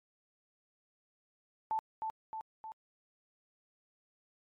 sine tone with echo, 880 Hz, A5, in tune, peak -30 dBFS, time 1.71-1.79 s, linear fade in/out 0 ms, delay 310 ms, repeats 3, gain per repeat -4 dB, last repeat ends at 2.72 s, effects MP3 64 kbps

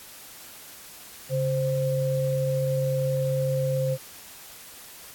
sine tone pair together, 138.59 / 523.2 Hz, C#3 / C5, 0 / 0 cents, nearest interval octave + major seventh, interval 2300 cents, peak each -25 dBFS, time 1.29-3.98 s, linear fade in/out 50 ms, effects white hiss -45 dBFS RMS until 5.14 s + AAC 64 kbps

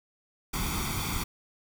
pink noise with comb filter, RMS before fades -31 dBFS, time 0.53-1.24 s, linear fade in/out 10 ms, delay 0.87 ms, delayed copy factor +0.75, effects none

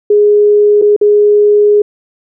sine tone with dropouts, 415.3 Hz, G#4, in tune, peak -4 dBFS, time 0.1-1.82 s, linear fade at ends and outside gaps 5 ms, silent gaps 0.816-0.821 / 0.964-1.012 s, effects none

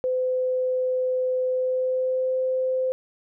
sine tone with pitch glide, 510 to 516.5 Hz, C5 to C5, -44 to -22 cents, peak -21 dBFS, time 0.04-2.92 s, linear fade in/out 0 ms, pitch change +22 cents, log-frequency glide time 1.46-2.37 s, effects none

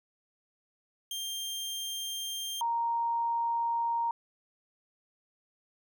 sawtooth / sine tone pair in turn, 3185 / 931.7 Hz, G7 / A#5, +27 / -1 cents, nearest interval octave + major sixth, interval 2128 cents, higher first, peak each -31 / -27 dBFS, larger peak second, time 1.11-2.61 / 2.61-4.11 s, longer neither, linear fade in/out 2 ms, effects none

